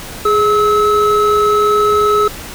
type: tone pair together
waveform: triangle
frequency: 417.1 / 1294 Hz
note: G#4 / E6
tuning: +7 / -32 cents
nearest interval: octave + minor sixth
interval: 1961 cents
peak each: -10 dBFS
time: 0.25-2.28 s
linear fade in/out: 5 ms
effects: pink hiss -29 dBFS RMS until 2.54 s